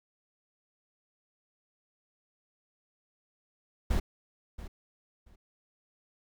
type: noise with echo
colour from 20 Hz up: brown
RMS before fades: -26 dBFS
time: 3.9-4 s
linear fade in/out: 10 ms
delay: 680 ms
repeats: 2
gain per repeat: -15 dB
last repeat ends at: 5.36 s
effects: none